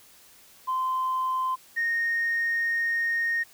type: tone pair in turn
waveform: sine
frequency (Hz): 1035 / 1852.7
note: C6 / A#6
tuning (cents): -19 / -11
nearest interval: minor seventh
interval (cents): 1008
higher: second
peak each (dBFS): -23 / -22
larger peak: second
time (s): 0.67-1.56 / 1.76-3.44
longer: second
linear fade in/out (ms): 20
effects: tanh soft clip ceiling -20 dBFS + white hiss -54 dBFS RMS until 3.53 s